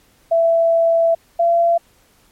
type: tone pair in turn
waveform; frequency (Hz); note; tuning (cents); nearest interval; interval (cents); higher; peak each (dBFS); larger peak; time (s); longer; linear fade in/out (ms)
sine; 665 / 680.2; E5 / F5; +15 / -46; unison; 39; second; -11; neither; 0.31-1.15 / 1.39-1.78; first; 10
effects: pink hiss -55 dBFS RMS until 2.31 s + MP3 64 kbps